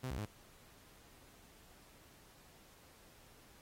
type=tone with pitch steps; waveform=sawtooth; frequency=128.8 / 63.8 / 105.6 Hz; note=C3 / C2 / G#2; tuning=-27 / -43 / +29 cents; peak=-35 dBFS; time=0.03-0.258 s; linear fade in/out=10 ms; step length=76 ms; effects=pink hiss -63 dBFS RMS until 3.61 s + AAC 48 kbps